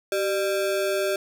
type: ring-modulated tone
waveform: square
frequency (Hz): 493.9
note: B4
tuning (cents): 0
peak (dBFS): -20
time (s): 0.12-1.16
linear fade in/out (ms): 2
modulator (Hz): 108
effects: none